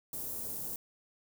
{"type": "band-stop noise", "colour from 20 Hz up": "white", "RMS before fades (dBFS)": -39, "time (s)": [0.13, 0.76], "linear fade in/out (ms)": 2, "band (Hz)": [520, 11000], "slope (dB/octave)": 12, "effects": []}